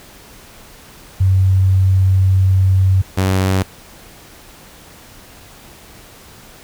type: tone pair in turn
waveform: sine / sawtooth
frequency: 94.7 / 94.7 Hz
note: F#2 / F#2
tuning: +41 / +41 cents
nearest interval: unison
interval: 0 cents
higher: neither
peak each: -9 dBFS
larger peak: neither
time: 1.2-3.02 / 3.17-3.63 s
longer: first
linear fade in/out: 10 ms
effects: pink hiss -41 dBFS RMS until 6.63 s